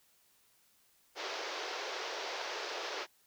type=band-pass noise; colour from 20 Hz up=pink; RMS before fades=-40 dBFS; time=1.15-3.07 s; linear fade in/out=50 ms; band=370 to 5900 Hz; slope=48 dB/octave; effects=white hiss -69 dBFS RMS until 3.26 s